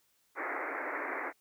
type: band-pass noise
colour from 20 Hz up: white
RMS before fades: -37 dBFS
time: 0.35-1.33 s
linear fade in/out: 50 ms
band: 270 to 2200 Hz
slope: 96 dB/octave
effects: white hiss -72 dBFS RMS until 1.4 s